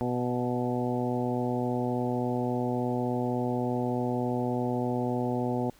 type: harmonic tone with a mistuned harmonic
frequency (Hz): 123.47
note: B2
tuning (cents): 0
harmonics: 1 / 2 / 3 / 4 / 5 / 6 / 7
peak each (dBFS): -33 / -30 / -34 / -35 / -38 / -37 / -38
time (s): 0.01-5.7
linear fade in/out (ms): 0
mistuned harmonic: 6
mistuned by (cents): -19
effects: pink hiss -59 dBFS RMS until 5.79 s